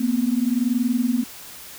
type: tone pair together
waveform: sine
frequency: 233.1 / 254 Hz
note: A#3 / B3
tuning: 0 / +49 cents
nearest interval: minor second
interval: 149 cents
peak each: -21 dBFS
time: 0-1.24 s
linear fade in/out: 10 ms
effects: white hiss -40 dBFS RMS until 1.78 s